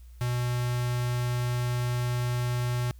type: tone with notch filter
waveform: square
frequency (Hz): 122.5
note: B2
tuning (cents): -14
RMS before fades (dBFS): -28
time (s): 0.21-2.91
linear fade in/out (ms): 0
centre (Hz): 440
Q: 1.5
effects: added 60 Hz sine -45 dBFS peak until 2.99 s + white hiss -65 dBFS RMS until 2.99 s